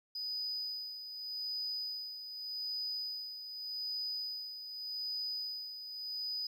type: tone with tremolo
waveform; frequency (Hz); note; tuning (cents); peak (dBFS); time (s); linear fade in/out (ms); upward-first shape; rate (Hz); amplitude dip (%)
triangle; 4978; D#8; 0; -33; 0.15-6.47; 5; sine; 0.84; 65
effects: tanh soft clip ceiling -31 dBFS + 12-bit